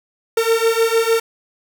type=beating tone pair; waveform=45% pulse; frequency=451.4 / 458 Hz; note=A4 / A#4; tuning=+44 / -31 cents; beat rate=6.6 Hz; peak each=-17 dBFS; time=0.37-1.2 s; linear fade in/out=5 ms; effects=none